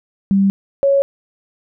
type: tone pair in turn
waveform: sine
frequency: 196 / 554.4 Hz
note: G3 / C#5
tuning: 0 / 0 cents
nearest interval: octave + tritone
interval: 1800 cents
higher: second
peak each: -10 dBFS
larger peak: neither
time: 0.31-0.5 / 0.83-1.02 s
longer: neither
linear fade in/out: 0 ms
effects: none